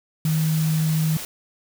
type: tone in noise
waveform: sine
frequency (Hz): 157.4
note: D#3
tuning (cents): +20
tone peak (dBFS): -18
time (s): 0.25-1.17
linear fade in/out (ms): 2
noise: white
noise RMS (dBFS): -33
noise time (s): 0.25-1.25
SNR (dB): +12
effects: none